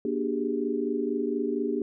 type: tone cluster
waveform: sine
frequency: 239.4 / 294.2 / 384.3 / 408.6 Hz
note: A#3 / D4 / G4 / G#4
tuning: +46 / +3 / -34 / -28 cents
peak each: -31 dBFS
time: 0.05-1.82 s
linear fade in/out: 2 ms
effects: none